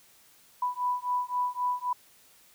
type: beating tone pair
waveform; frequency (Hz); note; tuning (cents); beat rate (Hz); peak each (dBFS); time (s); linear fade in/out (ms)
sine; 987.8 / 991.6; B5 / B5; 0 / +7; 3.8; -30; 0.62-1.93; 5
effects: white hiss -59 dBFS RMS until 2.54 s